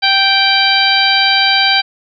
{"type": "harmonic tone", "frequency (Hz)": 782, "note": "G5", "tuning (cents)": -4, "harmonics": [1, 2, 3, 4, 5, 6], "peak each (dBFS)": [-16, -16, -16, -16, -16, -16], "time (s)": [0.02, 1.82], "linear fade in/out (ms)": 20, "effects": []}